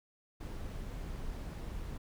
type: noise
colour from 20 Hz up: brown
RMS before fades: -41 dBFS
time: 0.4-1.98 s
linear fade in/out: 10 ms
effects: none